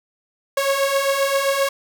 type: beating tone pair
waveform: sawtooth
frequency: 545 / 552.6 Hz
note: C#5 / C#5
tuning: -29 / -6 cents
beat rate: 7.6 Hz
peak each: -19 / -15 dBFS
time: 0.57-1.69 s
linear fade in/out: 5 ms
effects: none